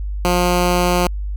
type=tone; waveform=10% pulse; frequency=177.6 Hz; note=F3; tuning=29 cents sharp; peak=-6 dBFS; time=0.25-1.07 s; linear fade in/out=0 ms; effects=added 50 Hz sine -21 dBFS peak until 1.36 s